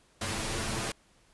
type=noise with comb filter; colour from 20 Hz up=pink; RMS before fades=-33 dBFS; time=0.21-0.92 s; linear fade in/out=5 ms; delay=9 ms; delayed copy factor=+0.9; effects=pink hiss -64 dBFS RMS until 1.33 s + resampled to 24000 Hz